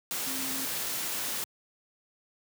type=tone in noise; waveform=sine; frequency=265.4 Hz; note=C4; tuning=25 cents sharp; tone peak=-39 dBFS; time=0.27-0.65 s; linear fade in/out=0 ms; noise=white; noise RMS=-33 dBFS; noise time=0.11-1.44 s; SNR=-9 dB; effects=high-pass 100 Hz 12 dB/octave